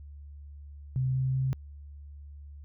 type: tone with pitch steps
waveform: sine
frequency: 130.1 / 131.08 / 132.07 Hz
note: C3 / C3 / C3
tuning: -9 / +4 / +17 cents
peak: -25 dBFS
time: 0.96-1.53 s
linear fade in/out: 0 ms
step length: 190 ms
effects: added 72 Hz sine -43 dBFS peak until 2.64 s